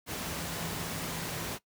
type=tone in noise; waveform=sine; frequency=164.81 Hz; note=E3; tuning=in tune; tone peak=-42 dBFS; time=0.22-1.49 s; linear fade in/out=50 ms; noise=pink; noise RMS=-36 dBFS; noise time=0.06-1.59 s; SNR=-9 dB; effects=noise-tail reverb RT60 0.1 s tail -18 dB re dry + high-pass 80 Hz 12 dB/octave